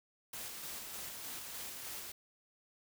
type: noise with tremolo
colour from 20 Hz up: white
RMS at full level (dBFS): -44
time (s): 0.33-2.12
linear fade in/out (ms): 5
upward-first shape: square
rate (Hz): 3.3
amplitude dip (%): 25
effects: none